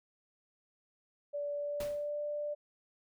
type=tone with pitch glide; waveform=sine; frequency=579 to 590.1 Hz; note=D5 to D5; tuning=-25 to +8 cents; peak=-34 dBFS; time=1.33-2.55 s; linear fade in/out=20 ms; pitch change=+33 cents; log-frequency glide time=1.53-2.21 s
type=noise with exponential decay; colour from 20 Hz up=pink; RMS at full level=-41 dBFS; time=1.8-2.1 s; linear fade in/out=5 ms; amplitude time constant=64 ms
effects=none